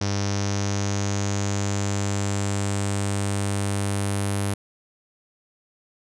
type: tone with low-pass filter sweep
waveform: sawtooth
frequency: 100 Hz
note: G2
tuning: 35 cents sharp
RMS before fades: -25 dBFS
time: 0.01-4.54 s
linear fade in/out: 5 ms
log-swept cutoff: 5700 to 10000 Hz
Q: 5.1
effects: none